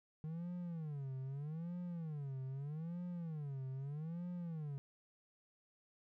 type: tone with vibrato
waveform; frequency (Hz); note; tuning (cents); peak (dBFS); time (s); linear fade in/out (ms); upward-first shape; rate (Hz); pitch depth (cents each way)
triangle; 152.9; D#3; -30; -39; 0.24-4.78; 0; sine; 0.8; 260
effects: none